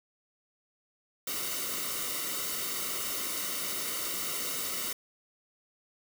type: noise with comb filter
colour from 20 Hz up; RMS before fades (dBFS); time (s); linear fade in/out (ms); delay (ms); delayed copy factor
white; -34; 1.27-4.93; 5; 1.2; -0.7
effects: none